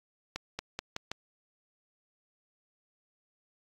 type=accelerating click train; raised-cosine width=0.2 ms; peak=-17 dBFS; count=5; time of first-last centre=0.36-1.116 s; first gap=230 ms; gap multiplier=0.87; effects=AAC 64 kbps